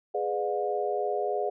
sine chord, G# diminished seventh, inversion none, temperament just, 415.3 / 498.4 / 598 / 717.6 Hz, G#4 / B4 / D5 / F5, 0 / +16 / +31 / +47 cents, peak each -30 / -34 / -33 / -31 dBFS, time 0.14-1.5 s, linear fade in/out 10 ms, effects none

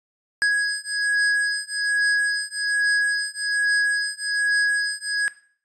square beating tone pair, 1661.2 / 1662.4 Hz, G#6 / G#6, 0 / +1 cents, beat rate 1.2 Hz, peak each -23 dBFS, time 0.42-5.28 s, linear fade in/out 0 ms, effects noise-tail reverb RT60 0.5 s tail -17 dB re dry + resampled to 24000 Hz

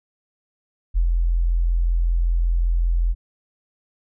sine tone with ADSR envelope, 42.63 Hz, F1, 41 cents flat, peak -14 dBFS, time 0.94-3.15 s, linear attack 31 ms, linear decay 88 ms, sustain -2 dB, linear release 42 ms, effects none

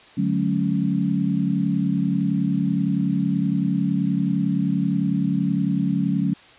sine chord, D major seventh, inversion none, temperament equal with one note detuned, 146.83 / 185 / 215.7 / 277.2 Hz, D3 / F#3 / A3 / C#4, 0 / 0 / -34 / 0 cents, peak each -26 / -22 / -25 / -25 dBFS, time 0.17-6.34 s, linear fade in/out 10 ms, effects white hiss -48 dBFS RMS until 6.58 s + resampled to 8000 Hz

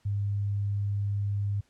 sine tone, 101.2 Hz, G#2, 44 cents flat, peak -26 dBFS, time 0.05-1.61 s, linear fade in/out 10 ms, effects pink hiss -68 dBFS RMS until 1.69 s + low-pass 9000 Hz 12 dB/octave

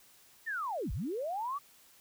sine linear two-way sweep, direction down then up, 1864.7 to 34.65 to 1182 Hz, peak -33 dBFS, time 0.46-1.59 s, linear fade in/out 20 ms, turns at 0.92 s, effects white hiss -61 dBFS RMS until 2 s

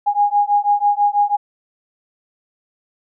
sine beating tone pair, 818 / 824.1 Hz, G#5 / G#5, -26 / -14 cents, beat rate 6.1 Hz, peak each -16 dBFS, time 0.06-1.37 s, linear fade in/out 20 ms, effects none

